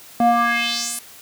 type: tone with band-pass filter sweep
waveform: square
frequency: 235.6 Hz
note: A#3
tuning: 19 cents sharp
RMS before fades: -19 dBFS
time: 0.2-0.99 s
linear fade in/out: 2 ms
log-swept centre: 530 to 11000 Hz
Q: 2.8
effects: white hiss -43 dBFS RMS until 1.21 s + high-pass 60 Hz 12 dB/octave